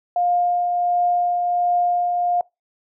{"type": "tone with tremolo", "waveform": "sine", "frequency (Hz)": 707, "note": "F5", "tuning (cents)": 21, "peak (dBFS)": -15, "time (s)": [0.16, 2.41], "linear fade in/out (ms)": 2, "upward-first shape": "triangle", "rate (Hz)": 1.4, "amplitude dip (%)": 35, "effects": ["noise-tail reverb RT60 0.2 s tail -23 dB re dry"]}